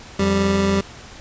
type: tone pair together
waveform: 25% pulse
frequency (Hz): 87.31 / 196.43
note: F2 / G3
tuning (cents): 0 / +4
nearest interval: octave + major second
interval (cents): 1404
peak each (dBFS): -20 / -13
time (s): 0.19-0.81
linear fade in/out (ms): 5
effects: pink hiss -40 dBFS RMS until 1.2 s + resampled to 16000 Hz